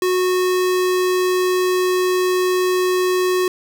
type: tone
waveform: square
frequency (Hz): 366.5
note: F#4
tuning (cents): -16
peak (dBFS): -16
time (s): 0.02-3.48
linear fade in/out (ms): 2
effects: none